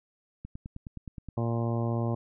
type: click train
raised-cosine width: 5 ms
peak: -27 dBFS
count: 9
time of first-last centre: 0.45-1.287 s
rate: 9.56 Hz
type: harmonic tone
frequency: 116.54 Hz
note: A#2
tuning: in tune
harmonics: 1 / 2 / 3 / 4 / 5 / 6 / 7 / 8 / 9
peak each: -28 / -33 / -36 / -40 / -38 / -42 / -43 / -47 / -44 dBFS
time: 1.37-2.15 s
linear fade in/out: 5 ms
effects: none